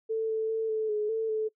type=tone with pitch steps; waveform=sine; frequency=444.5 / 441 / 445.2 / 436.9 / 422.4 / 445.4 / 435.1 Hz; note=A4 / A4 / A4 / A4 / G#4 / A4 / A4; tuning=+18 / +4 / +20 / -12 / +29 / +21 / -19 cents; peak=-26 dBFS; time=0.09-1.49 s; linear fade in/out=20 ms; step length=200 ms; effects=noise-tail reverb RT60 0.1 s tail -23 dB re dry